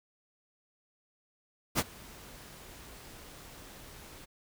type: noise with ADSR envelope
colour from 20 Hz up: pink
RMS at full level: -26 dBFS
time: 1.75-4.26 s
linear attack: 38 ms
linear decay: 42 ms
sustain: -24 dB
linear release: 23 ms
effects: none